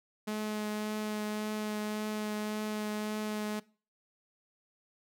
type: tone with vibrato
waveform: sawtooth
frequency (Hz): 212.6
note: G#3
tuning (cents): +41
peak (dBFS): -29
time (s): 0.27-3.6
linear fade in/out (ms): 10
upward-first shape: triangle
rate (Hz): 1.8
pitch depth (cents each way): 12
effects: noise-tail reverb RT60 0.4 s tail -22 dB re dry